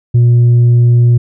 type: tone with tanh clipping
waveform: sine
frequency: 120 Hz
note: B2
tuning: 49 cents flat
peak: -5 dBFS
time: 0.14-1.18 s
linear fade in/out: 10 ms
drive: 2 dB
effects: none